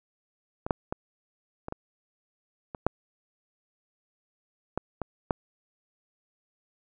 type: clicks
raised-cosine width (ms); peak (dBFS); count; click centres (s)
1; -18 / -9 / -16 / -21 / -19 / -22 / -7 / -14 / -17 / -10; 10; 0.665 / 0.708 / 0.925 / 1.684 / 1.724 / 2.748 / 2.866 / 4.776 / 5.017 / 5.308
effects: none